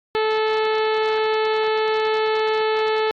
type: harmonic tone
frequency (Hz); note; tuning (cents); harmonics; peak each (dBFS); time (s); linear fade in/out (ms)
435.6; A4; -17; 1 / 2 / 3 / 4 / 5 / 6 / 7 / 8 / 9 / 10; -19 / -25 / -29 / -31 / -33 / -35 / -36 / -37 / -38 / -39; 0.15-3.11; 0
effects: AAC 64 kbps